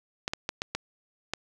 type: clicks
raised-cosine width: 0.2 ms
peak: -12 dBFS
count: 6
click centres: 0.279 / 0.335 / 0.491 / 0.619 / 0.75 / 1.336 s
effects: none